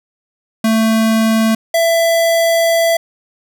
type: tone pair in turn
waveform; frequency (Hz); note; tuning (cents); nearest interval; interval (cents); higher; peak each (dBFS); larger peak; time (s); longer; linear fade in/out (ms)
square; 222.4 / 666.4; A3 / E5; +19 / +19; octave + perfect fifth; 1900; second; -11; neither; 0.64-1.55 / 1.74-2.97; second; 5
effects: none